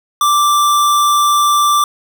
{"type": "tone", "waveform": "square", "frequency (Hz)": 1174.7, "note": "D6", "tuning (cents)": 0, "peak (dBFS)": -10, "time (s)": [0.21, 1.84], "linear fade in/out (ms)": 2, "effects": []}